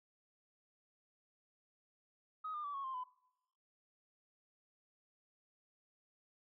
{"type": "tone with pitch steps", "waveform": "sine", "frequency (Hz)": [1261, 1205.4, 1152.3, 1101.6, 1053, 1006.7], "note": ["D#6", "D6", "D6", "C#6", "C6", "B5"], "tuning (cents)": [23, 45, -33, -11, 11, 33], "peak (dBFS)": -39, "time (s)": [2.44, 3.04], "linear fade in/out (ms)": 10, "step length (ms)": 100, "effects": ["noise-tail reverb RT60 0.9 s tail -23 dB re dry", "tanh soft clip ceiling -35 dBFS"]}